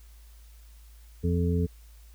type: harmonic tone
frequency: 86.5 Hz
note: F2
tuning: 16 cents flat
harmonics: 1 / 2 / 3 / 5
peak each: -25 / -28 / -33 / -32 dBFS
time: 1.23-1.67 s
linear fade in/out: 20 ms
effects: added 55 Hz sine -48 dBFS peak until 2.14 s + white hiss -61 dBFS RMS until 2.14 s